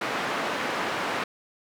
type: band-pass noise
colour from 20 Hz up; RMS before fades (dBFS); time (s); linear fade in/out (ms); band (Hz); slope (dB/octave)
white; -29; 0.01-1.24; 5; 210 to 1700; 12
effects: none